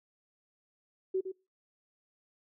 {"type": "tone with echo", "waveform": "sine", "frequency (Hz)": 377.3, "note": "F#4", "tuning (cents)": 34, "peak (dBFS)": -27, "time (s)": [1.14, 1.21], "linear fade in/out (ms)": 10, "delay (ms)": 110, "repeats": 1, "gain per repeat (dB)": -8, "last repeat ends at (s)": 1.32, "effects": ["noise-tail reverb RT60 0.3 s tail -24 dB re dry"]}